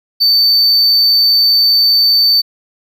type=tone; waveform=triangle; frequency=4555 Hz; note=C#8; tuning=46 cents sharp; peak=-6 dBFS; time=0.2-2.42 s; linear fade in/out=20 ms; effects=none